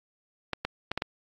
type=clicks; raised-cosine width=0.3 ms; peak=-13 dBFS; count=5; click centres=0.533 / 0.65 / 0.916 / 0.976 / 1.021 s; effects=AAC 48 kbps